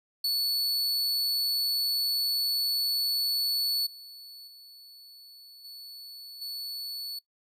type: tone with level steps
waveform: 45% pulse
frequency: 4435 Hz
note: C#8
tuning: in tune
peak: -24 / -43 / -47 / -41 / -33 dBFS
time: 0.24-7.19 s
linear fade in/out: 5 ms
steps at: 3.86 / 4.47 / 5.64 / 6.41 s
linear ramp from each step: 10 ms
effects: noise-tail reverb RT60 0.1 s tail -20 dB re dry + resampled to 32000 Hz